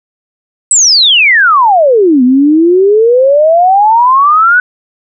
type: exponential two-way sweep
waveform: sine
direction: down then up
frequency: 8170 to 244.6 to 1505 Hz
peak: -3 dBFS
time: 0.71-4.6 s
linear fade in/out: 2 ms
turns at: 2.23 s
effects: none